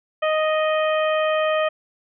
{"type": "harmonic tone", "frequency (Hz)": 622.3, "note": "D#5", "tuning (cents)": 0, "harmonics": [1, 2, 3, 4, 5], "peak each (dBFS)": [-19, -25, -29, -31, -33], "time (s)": [0.22, 1.69], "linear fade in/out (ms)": 10, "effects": []}